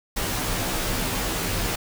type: noise with comb filter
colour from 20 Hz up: pink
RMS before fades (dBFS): -26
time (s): 0.16-1.76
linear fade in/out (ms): 10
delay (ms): 14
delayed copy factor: -0.95
effects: none